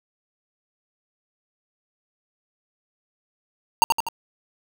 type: tone with echo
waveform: square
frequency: 923 Hz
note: A#5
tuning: 17 cents flat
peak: -11 dBFS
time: 3.82-3.84 s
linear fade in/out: 0 ms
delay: 82 ms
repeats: 3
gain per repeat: -5 dB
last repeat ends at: 4.086 s
effects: none